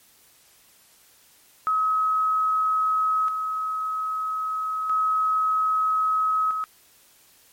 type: tone with tremolo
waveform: sine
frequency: 1277 Hz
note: D#6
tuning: 45 cents sharp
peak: -19 dBFS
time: 1.67-6.64 s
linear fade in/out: 0 ms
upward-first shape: square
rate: 0.31 Hz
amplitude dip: 45%
effects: white hiss -56 dBFS RMS until 7.52 s + MP3 64 kbps